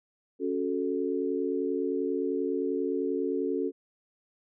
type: chord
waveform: sine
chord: F# minor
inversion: second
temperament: equal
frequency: 277.2 / 370 / 440 Hz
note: C#4 / F#4 / A4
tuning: 0 / 0 / 0 cents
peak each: -31 dBFS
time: 0.39-3.72 s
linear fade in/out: 50 ms
effects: none